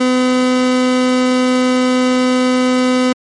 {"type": "tone", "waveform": "30% pulse", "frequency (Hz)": 253.4, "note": "B3", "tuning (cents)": 45, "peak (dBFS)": -8, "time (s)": [0, 3.13], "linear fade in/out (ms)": 10, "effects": ["low-pass 7000 Hz 12 dB/octave", "MP3 48 kbps"]}